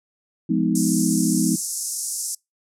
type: chord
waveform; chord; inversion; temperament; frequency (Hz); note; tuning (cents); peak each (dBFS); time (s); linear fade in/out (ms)
sine; F half-diminished seventh; none; just; 174.61 / 209.5 / 251.4 / 314.3; F3 / Ab3 / Cb4 / Eb4; 0 / +15 / +31 / +18; -23; 0.49-1.56; 10
type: band-pass noise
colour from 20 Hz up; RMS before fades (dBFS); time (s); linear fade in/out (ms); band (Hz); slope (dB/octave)
white; -28; 0.75-2.35; 5; 5400 to 11000; 48
effects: noise-tail reverb RT60 0.2 s tail -26 dB re dry